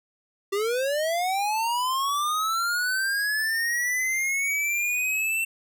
square linear sweep, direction up, 386 to 2700 Hz, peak -24 dBFS, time 0.52-5.45 s, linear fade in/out 10 ms, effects none

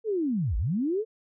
sine linear two-way sweep, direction down then up, 460 to 44.2 to 460 Hz, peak -24 dBFS, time 0.04-1.05 s, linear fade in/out 50 ms, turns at 0.57 s, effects none

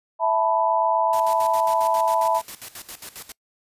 sine chord, E suspended fourth, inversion none, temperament equal, 659.3 / 880 / 987.8 Hz, E5 / A5 / B5, 0 / 0 / 0 cents, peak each -22 dBFS, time 0.19-2.42 s, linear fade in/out 50 ms
white noise with tremolo, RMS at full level -36 dBFS, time 1.13-3.32 s, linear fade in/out 2 ms, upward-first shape square, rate 7.4 Hz, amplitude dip 80%
effects noise-tail reverb RT60 0.1 s tail -25 dB re dry + resampled to 32000 Hz

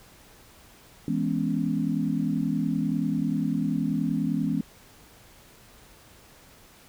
sine chord, C# minor seventh, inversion first, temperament equal, 164.81 / 207.7 / 246.9 / 277.2 Hz, E3 / G#3 / B3 / C#4, 0 / 0 / 0 / 0 cents, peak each -29 dBFS, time 1.08-4.61 s, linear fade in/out 2 ms, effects pink hiss -53 dBFS RMS until 6.88 s

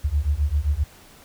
sine beating tone pair, 69.3 / 76.9 Hz, C#2 / D#2, 0 / -20 cents, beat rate 7.6 Hz, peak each -22 dBFS, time 0.04-0.84 s, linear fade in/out 10 ms, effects pink hiss -49 dBFS RMS until 1.24 s

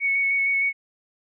sine tone with vibrato, 2217 Hz, C#7, in tune, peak -19 dBFS, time 0-0.73 s, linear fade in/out 50 ms, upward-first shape square, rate 6.5 Hz, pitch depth 11 cents each way, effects none

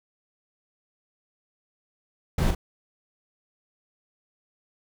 brown noise with echo, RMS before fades -22 dBFS, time 2.38-2.51 s, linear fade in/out 5 ms, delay 40 ms, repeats 1, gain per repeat -5 dB, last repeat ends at 2.55 s, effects none

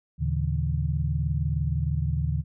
sine tone cluster, 76.9 / 113.7 / 140.3 / 159.7 Hz, D#2 / A#2 / C#3 / D#3, -20 / -43 / +21 / +45 cents, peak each -27 / -32 / -28 / -30 dBFS, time 0.18-2.44 s, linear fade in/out 50 ms, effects none

